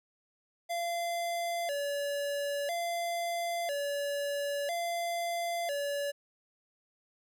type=tone with vibrato; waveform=square; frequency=626 Hz; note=D#5; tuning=10 cents sharp; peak=-32 dBFS; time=0.69-6.12 s; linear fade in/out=20 ms; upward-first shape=square; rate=0.5 Hz; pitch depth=160 cents each way; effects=none